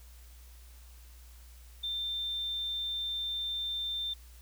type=tone; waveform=sine; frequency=3580 Hz; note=A7; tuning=29 cents sharp; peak=-32 dBFS; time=1.83-4.14 s; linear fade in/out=10 ms; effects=added 60 Hz sine -50 dBFS peak until 4.41 s + white hiss -60 dBFS RMS until 4.41 s